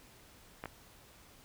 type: clicks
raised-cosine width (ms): 0.5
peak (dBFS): -25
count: 2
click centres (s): 0.639 / 0.657
effects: pink hiss -59 dBFS RMS until 1.44 s